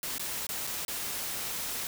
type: noise with dropouts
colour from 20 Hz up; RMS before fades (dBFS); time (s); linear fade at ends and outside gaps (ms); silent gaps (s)
white; -35; 0.03-1.87; 1; 0.182-0.195 / 0.468-0.49 / 0.669-0.673 / 0.85-0.881
effects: none